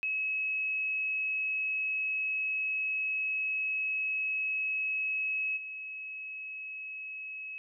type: tone with level steps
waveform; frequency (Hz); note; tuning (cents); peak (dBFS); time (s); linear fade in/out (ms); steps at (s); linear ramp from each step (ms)
sine; 2570; E7; -45; -29 / -38; 0.03-7.58; 0; 5.56; 20
effects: none